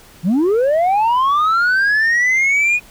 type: linear sweep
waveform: sine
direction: up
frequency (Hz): 153.4 to 2479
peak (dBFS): -9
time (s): 0.23-2.8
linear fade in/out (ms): 50
effects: tanh soft clip ceiling -11 dBFS + pink hiss -44 dBFS RMS until 2.9 s